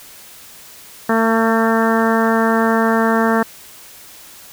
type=harmonic tone; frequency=225.4 Hz; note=A3; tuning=42 cents sharp; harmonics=1 / 2 / 3 / 4 / 5 / 6 / 7 / 8; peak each=-16 / -19 / -21 / -22 / -23 / -24 / -24 / -25 dBFS; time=1.09-3.43 s; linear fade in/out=5 ms; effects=white hiss -40 dBFS RMS until 4.52 s